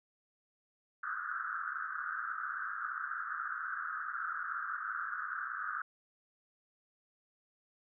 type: band-pass noise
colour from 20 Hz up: white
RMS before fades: -39 dBFS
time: 1.03-5.82 s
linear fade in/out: 5 ms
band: 1200 to 1600 Hz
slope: 96 dB/octave
effects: none